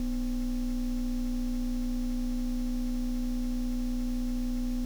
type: ring-modulated tone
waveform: triangle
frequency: 138.1 Hz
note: C#3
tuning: 6 cents flat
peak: -22 dBFS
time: 0-4.85 s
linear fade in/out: 2 ms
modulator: 108 Hz
effects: tanh soft clip ceiling -18 dBFS + 8-bit